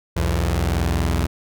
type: tone pair together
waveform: sawtooth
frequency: 63.38 / 84.6 Hz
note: B1 / E2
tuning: +46 / +45 cents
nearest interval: perfect fourth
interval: 499 cents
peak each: -17 dBFS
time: 0.16-1.27 s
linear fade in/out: 10 ms
effects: none